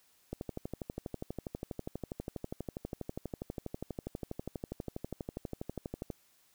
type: click train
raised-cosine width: 2 ms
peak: -24 dBFS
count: 72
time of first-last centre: 0.33-6.102 s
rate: 12.3 Hz
effects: white hiss -68 dBFS RMS until 6.54 s